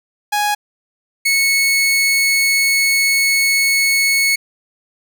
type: tone pair in turn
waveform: sawtooth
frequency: 830.6 / 2202 Hz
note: G#5 / C#7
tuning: 0 / -12 cents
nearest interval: octave + perfect fourth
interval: 1688 cents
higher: second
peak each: -11 / -9 dBFS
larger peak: second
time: 0.32-0.55 / 1.25-4.36 s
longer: second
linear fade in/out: 10 ms
effects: none